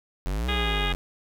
square exponential two-way sweep, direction up then down, 43.46 to 65.41 to 43.46 Hz, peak -26 dBFS, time 0.26-0.95 s, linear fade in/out 0 ms, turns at 0.49 s
harmonic tone, 411.7 Hz, G#4, 15 cents flat, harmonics 1 / 2 / 3 / 4 / 5 / 6 / 7 / 8 / 9, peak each -35 / -35 / -35 / -35 / -35 / -35 / -35 / -35 / -35 dBFS, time 0.48-0.93 s, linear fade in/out 10 ms
effects none

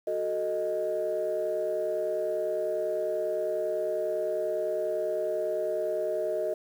sine chord, D# diminished, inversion first, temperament equal, 370 / 440 / 622.3 Hz, F#4 / A4 / D#5, 0 / 0 / 0 cents, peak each -33 / -32 / -28 dBFS, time 0.07-6.54 s, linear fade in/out 5 ms, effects tanh soft clip ceiling -20 dBFS + 9-bit

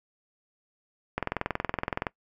click train, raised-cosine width 0.5 ms, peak -12 dBFS, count 20, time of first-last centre 1.18-2.068 s, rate 21.4 Hz, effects noise-tail reverb RT60 0.1 s tail -22 dB re dry

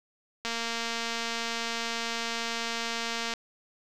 click train, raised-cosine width 0.2 ms, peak -15 dBFS, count 668, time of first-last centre 0.45-3.337 s, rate 231 Hz, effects none

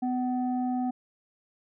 sine tone pair together, 251.1 / 753 Hz, B3 / F#5, +29 / +30 cents, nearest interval octave + perfect fifth, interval 1901 cents, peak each -26 / -31 dBFS, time 0.02-0.91 s, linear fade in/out 10 ms, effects tanh soft clip ceiling -20 dBFS

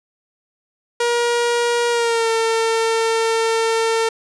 sawtooth tone with pitch glide, 475.7 to 452.1 Hz, A#4 to A4, +35 to +47 cents, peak -12 dBFS, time 1-4.09 s, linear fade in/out 5 ms, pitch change -88 cents, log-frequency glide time 1.9-2.29 s, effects resampled to 22050 Hz + 9-bit

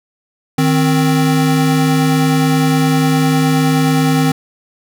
square tone pair together, 155.56 / 262.5 Hz, D#3 / C4, 0 / +6 cents, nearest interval major sixth, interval 906 cents, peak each -14 dBFS, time 0.58-4.32 s, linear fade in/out 5 ms, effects none

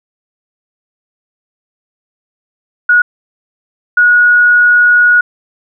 sine tone bursts at uneven times, 1454 Hz, F#6, 31 cents flat, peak -4 dBFS, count 2, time 2.89-3.02 / 3.97-5.21 s, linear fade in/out 5 ms, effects none

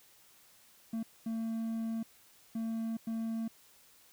triangle tone bursts at uneven times, 225.5 Hz, A3, 43 cents sharp, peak -31 dBFS, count 4, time 0.93-1.03 / 1.26-2.03 / 2.55-2.97 / 3.07-3.48 s, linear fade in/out 5 ms, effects white hiss -62 dBFS RMS until 4.12 s

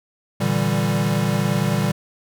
square chord, E half-diminished seventh, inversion second, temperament equal, 116.54 / 146.83 / 164.81 / 196 Hz, Bb2 / D3 / E3 / G3, 0 / 0 / 0 / 0 cents, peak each -25 / -24 / -26 / -23 dBFS, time 0.4-1.92 s, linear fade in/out 10 ms, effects none

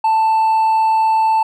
sine tone with hard clipping, 884 Hz, A5, 8 cents sharp, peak -12 dBFS, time 0.04-1.43 s, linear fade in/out 5 ms, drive 2 dB, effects none

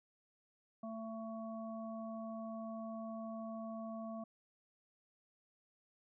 harmonic tone, 223.4 Hz, A3, 27 cents sharp, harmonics 1 / 3 / 5, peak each -44 / -46 / -53 dBFS, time 0.83-4.24 s, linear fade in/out 5 ms, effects none

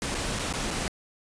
pink noise with dropouts, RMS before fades -30 dBFS, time 0.02-0.88 s, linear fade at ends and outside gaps 1 ms, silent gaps 0.145-0.149 / 0.389-0.393 / 0.528-0.537 / 0.706-0.71 s, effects resampled to 22050 Hz

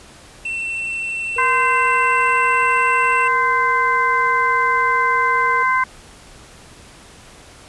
triangle tone, 2694 Hz, E7, 37 cents sharp, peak -20 dBFS, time 0.45-3.28 s, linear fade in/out 5 ms
triangle tone with pitch glide, 475.3 to 470.4 Hz, A#4 to A#4, +34 to +16 cents, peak -25 dBFS, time 1.36-5.63 s, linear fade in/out 5 ms, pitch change -18 cents, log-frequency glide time 1.99-4.29 s
harmonic tone, 516 Hz, C5, 24 cents flat, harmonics 2 / 3 / 4, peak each -16 / -20 / -21 dBFS, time 1.38-5.84 s, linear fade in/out 5 ms
effects pink hiss -43 dBFS RMS until 7.68 s + resampled to 24000 Hz

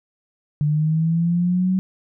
sine linear sweep, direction up, 146.83 to 188.9 Hz, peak -16 dBFS, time 0.61-1.79 s, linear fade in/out 0 ms, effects none

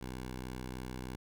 10% pulse tone, 63.2 Hz, B1, 41 cents sharp, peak -32 dBFS, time 0.01-1.16 s, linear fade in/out 5 ms, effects none

